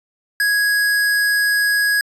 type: tone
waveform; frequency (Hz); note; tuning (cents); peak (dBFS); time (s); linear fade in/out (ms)
square; 1661.2; G#6; 0; -15; 0.4-2.01; 2
effects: resampled to 32000 Hz